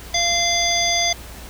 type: harmonic tone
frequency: 690 Hz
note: F5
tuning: 21 cents flat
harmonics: 1 / 3 / 5 / 7 / 9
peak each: -23 / -23 / -23 / -23 / -23 dBFS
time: 0.14-1.13 s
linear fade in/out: 5 ms
effects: added 59 Hz sine -38 dBFS peak until 1.49 s + pink hiss -39 dBFS RMS until 1.49 s